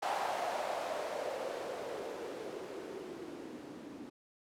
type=noise with low-pass filter sweep; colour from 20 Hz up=violet; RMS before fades=-40 dBFS; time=0.02-4.1 s; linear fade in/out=10 ms; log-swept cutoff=790 to 270 Hz; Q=3.6; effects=none